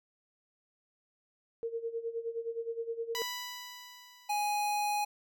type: tone with tremolo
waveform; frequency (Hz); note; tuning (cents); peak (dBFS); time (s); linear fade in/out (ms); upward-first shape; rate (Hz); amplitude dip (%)
sine; 460.5; A#4; -21; -31; 1.63-3.22; 0; sine; 9.6; 80
type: tone with exponential decay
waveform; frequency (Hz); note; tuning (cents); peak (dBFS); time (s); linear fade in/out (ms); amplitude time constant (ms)
10% pulse; 987.8; B5; 0; -24; 3.15-4.99; 0; 400
type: tone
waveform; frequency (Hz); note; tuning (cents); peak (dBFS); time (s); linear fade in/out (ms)
square; 830.6; G#5; 0; -30; 4.29-5.05; 10
effects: none